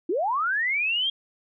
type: linear sweep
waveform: sine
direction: up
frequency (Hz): 304.2 to 3265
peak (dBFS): -22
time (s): 0.09-1.1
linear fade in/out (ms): 5
effects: none